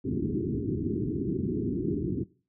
white low-pass noise, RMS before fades -29 dBFS, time 0.04-2.24 s, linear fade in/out 10 ms, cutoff 400 Hz, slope 96 dB/octave, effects noise-tail reverb RT60 0.4 s tail -21 dB re dry + high-pass 80 Hz 12 dB/octave

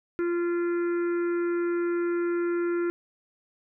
harmonic tone with a mistuned harmonic, 346.1 Hz, F4, 16 cents flat, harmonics 1 / 3 / 4 / 5 / 6 / 7, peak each -24 / -46 / -37 / -45 / -48 / -52 dBFS, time 0.19-2.9 s, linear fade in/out 0 ms, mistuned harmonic 6, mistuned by -17 cents, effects none

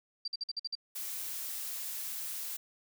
sine tone bursts, 4699 Hz, D8, in tune, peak -33 dBFS, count 7, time 0.25-0.753 s, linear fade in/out 5 ms, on 29 ms, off 50 ms
blue noise, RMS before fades -39 dBFS, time 0.95-2.57 s, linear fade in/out 10 ms
effects none

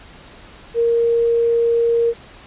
sine tone, 466.2 Hz, A#4, in tune, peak -13 dBFS, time 0.74-2.14 s, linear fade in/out 50 ms, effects pink hiss -42 dBFS RMS until 2.46 s + resampled to 8000 Hz

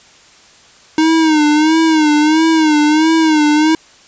square tone with vibrato, 311.1 Hz, D#4, in tune, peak -9 dBFS, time 0.98-3.75 s, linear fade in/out 2 ms, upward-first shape sine, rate 1.5 Hz, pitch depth 75 cents each way, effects white hiss -44 dBFS RMS until 4.07 s + resampled to 16000 Hz

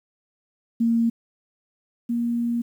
sine tone pair in turn, 230.9 / 236 Hz, A#3 / A#3, -16 / +22 cents, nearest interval unison, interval 38 cents, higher second, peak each -17 / -21 dBFS, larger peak first, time 0.8-1.1 / 2.09-2.62 s, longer second, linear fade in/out 10 ms, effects 9-bit

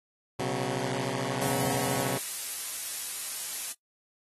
10% pulse chord, B suspended second, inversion none, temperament equal with one note detuned, 123.47 / 136.6 / 185 Hz, B2 / C#3 / F#3, 0 / -25 / 0 cents, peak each -25 / -24 / -27 dBFS, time 0.39-2.18 s, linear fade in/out 5 ms
blue noise, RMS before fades -33 dBFS, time 1.41-3.73 s, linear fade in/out 10 ms
effects noise-tail reverb RT60 0.1 s tail -19 dB re dry + AAC 32 kbps

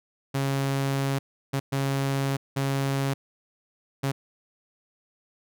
sawtooth tone bursts at uneven times, 137.1 Hz, C#3, 19 cents flat, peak -20 dBFS, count 5, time 0.34-1.19 / 1.53-1.6 / 1.72-2.37 / 2.56-3.14 / 4.03-4.12 s, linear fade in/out 10 ms, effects none

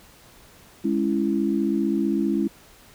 sine chord, C# minor, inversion second, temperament just, 207.9 / 277.2 / 332.6 Hz, G#3 / C#4 / E4, +2 / 0 / +16 cents, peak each -24 / -25 / -24 dBFS, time 0.84-2.48 s, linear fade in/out 10 ms, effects pink hiss -51 dBFS RMS until 2.94 s

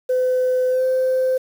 sine tone with pitch glide, 508 to 516.9 Hz, B4 to C5, +49 to -21 cents, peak -14 dBFS, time 0.09-1.38 s, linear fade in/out 10 ms, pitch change +30 cents, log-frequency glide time 0.69-0.84 s, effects tanh soft clip ceiling -13 dBFS + 7-bit

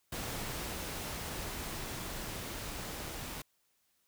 pink noise with level ramp, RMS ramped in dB -39 to -42 dBFS, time 0.12-3.42 s, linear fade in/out 5 ms, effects white hiss -75 dBFS RMS until 4.07 s

